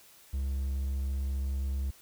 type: tone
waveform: triangle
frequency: 67.6 Hz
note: C#2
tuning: 43 cents flat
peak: -27 dBFS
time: 0.33-1.91 s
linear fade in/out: 10 ms
effects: white hiss -57 dBFS RMS until 2.01 s